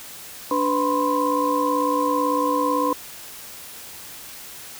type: tone cluster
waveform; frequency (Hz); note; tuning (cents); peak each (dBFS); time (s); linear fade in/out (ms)
sine; 291.8 / 498.7 / 1000 / 1058; D4 / B4 / B5 / C6; -11 / +17 / +21 / +19; -24; 0.51-2.93; 2
effects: white hiss -39 dBFS RMS until 4.79 s